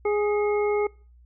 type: harmonic tone with a mistuned harmonic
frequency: 415.3 Hz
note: G#4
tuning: in tune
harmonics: 1 / 2 / 3 / 5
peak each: -21 / -31 / -35 / -35 dBFS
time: 0.05-0.87 s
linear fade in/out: 5 ms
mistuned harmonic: 5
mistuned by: +67 cents
effects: noise-tail reverb RT60 0.4 s tail -25 dB re dry + added 60 Hz sine -50 dBFS peak until 1.25 s

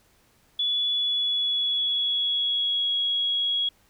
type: tone with pitch glide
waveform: sine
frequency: 3422 to 3321 Hz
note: A7 to G#7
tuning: -49 to -1 cents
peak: -22 dBFS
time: 0.59-3.69 s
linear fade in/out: 5 ms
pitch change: -52 cents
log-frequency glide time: 0.88-2.93 s
effects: pink hiss -62 dBFS RMS until 3.89 s

